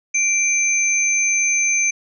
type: tone pair together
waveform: sine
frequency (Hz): 2349 / 6199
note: D7 / G8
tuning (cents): 0 / -20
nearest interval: octave + perfect fourth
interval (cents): 1680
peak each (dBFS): -18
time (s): 0.14-1.91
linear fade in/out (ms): 10
effects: none